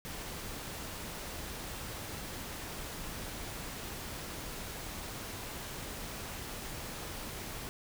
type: noise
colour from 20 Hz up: pink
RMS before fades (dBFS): -42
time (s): 0.05-7.69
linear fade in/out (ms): 0
effects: none